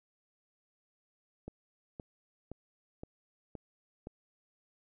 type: click train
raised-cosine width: 2 ms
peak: -29 dBFS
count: 6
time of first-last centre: 1.48-4.071 s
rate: 1.93 Hz
effects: none